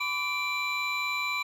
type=tone cluster; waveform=triangle; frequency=1007 / 1151 / 2352 / 3973 Hz; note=B5 / D6 / D7 / B7; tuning=+33 / -35 / +2 / +10 cents; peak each=-35 / -34 / -28 / -35 dBFS; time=0-1.43 s; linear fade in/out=10 ms; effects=none